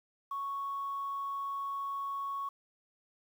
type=tone; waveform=sine; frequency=1108.7 Hz; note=C#6; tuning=in tune; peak=-33 dBFS; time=0.31-2.49 s; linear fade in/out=5 ms; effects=tanh soft clip ceiling -30 dBFS + 10-bit